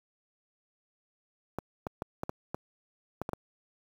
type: clicks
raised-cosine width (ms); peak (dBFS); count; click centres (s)
1; -19; 9; 1.586 / 1.868 / 2.021 / 2.234 / 2.294 / 2.545 / 3.216 / 3.291 / 3.333
effects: high-pass 60 Hz 12 dB/octave + 8-bit